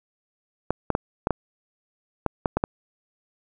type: clicks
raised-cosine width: 1 ms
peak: -7 dBFS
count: 9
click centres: 0.706 / 0.903 / 0.951 / 1.271 / 1.307 / 2.263 / 2.458 / 2.57 / 2.639 s
effects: none